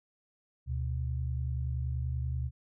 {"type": "tone pair together", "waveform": "sine", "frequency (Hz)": [73.42, 123.87], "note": ["D2", "B2"], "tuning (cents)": [0, 6], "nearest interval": "major sixth", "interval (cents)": 906, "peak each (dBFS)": [-32, -34], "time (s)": [0.66, 2.51], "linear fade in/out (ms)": 50, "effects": []}